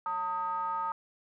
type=ring-modulated tone; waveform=triangle; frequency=174.61 Hz; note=F3; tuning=in tune; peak=-25 dBFS; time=0.06-0.92 s; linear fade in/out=2 ms; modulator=1080 Hz; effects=none